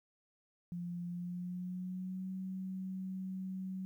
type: tone with pitch glide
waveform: sine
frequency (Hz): 174.61 to 188.23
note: F3 to F#3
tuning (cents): 0 to +30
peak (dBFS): -38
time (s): 0.72-3.85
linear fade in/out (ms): 0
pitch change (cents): +130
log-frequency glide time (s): 1.07-2.3
effects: 12-bit